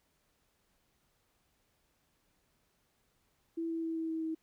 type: tone with pitch steps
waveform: sine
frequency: 330.5 / 328.4 / 326.3 / 324.3 / 322.2 / 320.2 Hz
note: E4 / E4 / E4 / E4 / E4 / D#4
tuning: +5 / -6 / -18 / -28 / -39 / +50 cents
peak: -33 dBFS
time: 3.57-4.35 s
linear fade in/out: 10 ms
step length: 130 ms
effects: pink hiss -75 dBFS RMS until 4.42 s